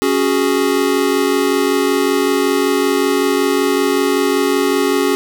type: chord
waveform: square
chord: C# suspended fourth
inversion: none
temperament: equal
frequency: 277.2 / 370 / 415.3 Hz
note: C#4 / F#4 / G#4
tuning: 0 / 0 / 0 cents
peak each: -18 dBFS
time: 0.02-5.15 s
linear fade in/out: 0 ms
effects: none